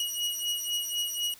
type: beating tone pair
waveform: sawtooth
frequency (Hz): 2900 / 2904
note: F#7 / F#7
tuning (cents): -35 / -33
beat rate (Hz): 4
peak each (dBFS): -29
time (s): 0-1.34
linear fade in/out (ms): 2
effects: white hiss -53 dBFS RMS until 1.39 s